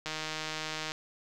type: click train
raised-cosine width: 0.2 ms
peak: -18 dBFS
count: 135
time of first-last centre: 0.06-0.919 s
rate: 156 Hz
effects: none